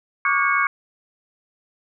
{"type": "tone cluster", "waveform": "sine", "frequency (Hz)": [1121, 1190, 1435, 1624, 2208], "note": ["C#6", "D6", "F6", "G#6", "C#7"], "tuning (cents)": [19, 22, 47, -39, -7], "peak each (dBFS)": [-21, -25, -25, -24, -22], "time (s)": [0.25, 0.67], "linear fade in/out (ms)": 2, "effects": []}